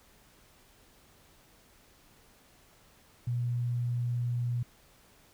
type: tone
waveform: sine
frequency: 121 Hz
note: B2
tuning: 35 cents flat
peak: -28 dBFS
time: 3.27-4.63 s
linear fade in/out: 5 ms
effects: pink hiss -61 dBFS RMS until 5.33 s